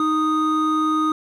triangle tone pair together, 311.2 / 1241.2 Hz, D#4 / D#6, 0 / -5 cents, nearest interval 2 octaves, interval 2395 cents, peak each -18 / -18 dBFS, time 0-1.12 s, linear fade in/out 2 ms, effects none

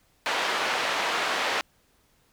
pink band-pass noise, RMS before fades -27 dBFS, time 0.26-1.61 s, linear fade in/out 0 ms, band 660 to 3500 Hz, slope 12 dB/octave, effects pink hiss -65 dBFS RMS until 2.32 s

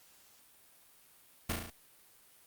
pink noise with echo, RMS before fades -32 dBFS, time 1.49-1.53 s, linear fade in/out 10 ms, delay 35 ms, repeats 5, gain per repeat -3 dB, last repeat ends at 1.705 s, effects white hiss -62 dBFS RMS until 2.46 s + Opus 48 kbps

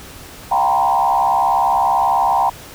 sine tone with frequency modulation, 860 Hz, A5, 40 cents flat, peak -12 dBFS, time 0.51-2.5 s, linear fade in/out 10 ms, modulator 69.2 Hz, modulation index 2.1, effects pink hiss -37 dBFS RMS until 2.74 s

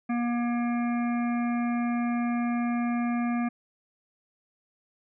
harmonic tone, 238.7 Hz, A#3, 41 cents sharp, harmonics 1 / 3 / 5 / 7 / 9 / 10, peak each -25 / -35 / -39 / -42 / -44 / -45 dBFS, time 0.09-3.49 s, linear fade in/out 10 ms, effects none

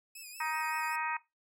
10% pulse tone with vibrato, 2534 Hz, D#7, 31 cents sharp, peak -37 dBFS, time 0.15-0.96 s, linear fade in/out 5 ms, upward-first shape sine, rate 5.3 Hz, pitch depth 75 cents each way
harmonic tone, 313.6 Hz, D#4, 14 cents sharp, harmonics 3 / 4 / 5 / 6 / 7 / 8, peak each -34 / -39 / -42 / -40 / -45 / -40 dBFS, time 0.4-1.17 s, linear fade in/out 5 ms
effects noise-tail reverb RT60 0.2 s tail -18 dB re dry

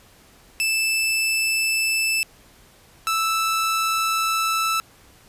sawtooth tone pair in turn, 2637 / 1318.5 Hz, E7 / E6, 0 / 0 cents, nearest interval octave, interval 1200 cents, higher first, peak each -16 dBFS, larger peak neither, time 0.6-2.23 / 3.07-4.8 s, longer second, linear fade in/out 0 ms, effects pink hiss -52 dBFS RMS until 5.28 s + resampled to 32000 Hz

